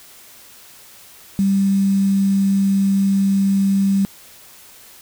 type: tone with quantisation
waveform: sine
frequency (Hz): 196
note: G3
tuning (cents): 0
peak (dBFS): -13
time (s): 1.39-4.05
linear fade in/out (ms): 0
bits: 6
effects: white hiss -44 dBFS RMS until 5.01 s